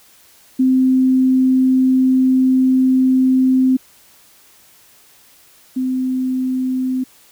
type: tone pair in turn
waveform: sine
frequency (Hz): 259.4 / 257.6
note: C4 / C4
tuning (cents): -15 / -27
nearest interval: unison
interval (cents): 12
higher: first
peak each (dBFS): -10 / -16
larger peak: first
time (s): 0.59-3.77 / 5.76-7.04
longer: first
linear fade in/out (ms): 10
effects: white hiss -49 dBFS RMS until 7.31 s